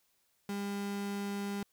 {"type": "tone", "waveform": "35% pulse", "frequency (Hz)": 201, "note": "G3", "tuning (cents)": 44, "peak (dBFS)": -33, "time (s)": [0.49, 1.63], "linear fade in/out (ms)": 2, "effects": ["white hiss -74 dBFS RMS until 1.72 s"]}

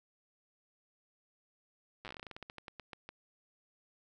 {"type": "slowing click train", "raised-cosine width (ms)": 0.3, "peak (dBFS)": -29, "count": 21, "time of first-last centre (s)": [2.05, 3.09], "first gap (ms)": 8, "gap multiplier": 1.17, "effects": []}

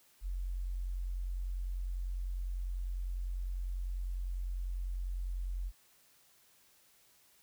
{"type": "tone", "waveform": "sine", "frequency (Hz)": 45, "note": "F#1", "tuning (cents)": -47, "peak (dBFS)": -34, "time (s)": [0.21, 5.72], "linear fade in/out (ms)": 50, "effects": ["white hiss -66 dBFS RMS until 7.42 s"]}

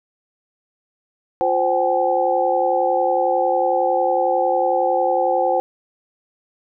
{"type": "tone cluster", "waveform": "sine", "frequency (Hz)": [353.1, 522, 765, 836], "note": ["F4", "C5", "G5", "G#5"], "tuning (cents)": [19, -4, -42, 11], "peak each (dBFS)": [-25, -19, -19, -24], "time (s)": [1.41, 5.6], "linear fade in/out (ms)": 0, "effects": []}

